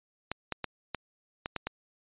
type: clicks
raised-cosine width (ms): 0.3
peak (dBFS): -16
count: 7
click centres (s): 0.316 / 0.523 / 0.643 / 0.947 / 1.459 / 1.563 / 1.67
effects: resampled to 8000 Hz